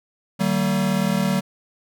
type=tone cluster; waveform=square; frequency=151.2 / 190.6 / 228.6 Hz; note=D#3 / G3 / A#3; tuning=-49 / -48 / -34 cents; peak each=-27 / -21 / -26 dBFS; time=0.39-1.41 s; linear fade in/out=20 ms; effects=none